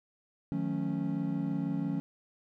triangle chord, D# half-diminished seventh, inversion none, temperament equal with one note detuned, 155.56 / 181.61 / 220 / 277.2 Hz, D#3 / F#3 / A3 / C#4, 0 / -32 / 0 / 0 cents, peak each -34 / -33 / -36 / -32 dBFS, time 0.52-2 s, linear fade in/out 0 ms, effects none

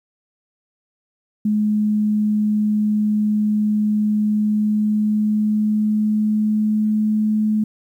sine tone with pitch glide, 211.4 to 214.5 Hz, G#3 to A3, +31 to -44 cents, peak -15 dBFS, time 1.45-7.64 s, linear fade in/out 5 ms, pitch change +25 cents, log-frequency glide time 4.26-7.29 s, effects 9-bit

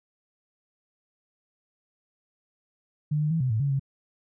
sine tone with pitch steps, 150.1 / 151.3 / 163.4 / 128.5 / 109.8 / 140.9 / 136.6 Hz, D3 / D#3 / E3 / C3 / A2 / C#3 / C#3, +38 / -48 / -15 / -31 / -3 / +29 / -25 cents, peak -22 dBFS, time 3.11-3.796 s, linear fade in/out 10 ms, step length 98 ms, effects none

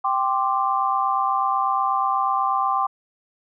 sine chord, G suspended fourth, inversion none, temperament equal, 784 / 1046.5 / 1174.7 Hz, G5 / C6 / D6, 0 / 0 / 0 cents, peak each -23 dBFS, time 0.04-2.87 s, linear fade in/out 10 ms, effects none

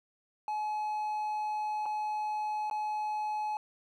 triangle tone with dropouts, 850 Hz, G#5, 40 cents sharp, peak -29 dBFS, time 0.48-3.57 s, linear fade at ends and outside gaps 1 ms, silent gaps 1.857-1.861 / 2.699-2.711 s, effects none

